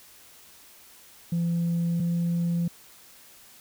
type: tone pair in turn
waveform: sine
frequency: 170 / 171.08 Hz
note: F3 / F3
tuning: -46 / -35 cents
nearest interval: unison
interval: 11 cents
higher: second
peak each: -21 dBFS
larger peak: neither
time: 1.32-2 / 2-2.68 s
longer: neither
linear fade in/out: 5 ms
effects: tanh soft clip ceiling -21 dBFS + white hiss -52 dBFS RMS until 3.6 s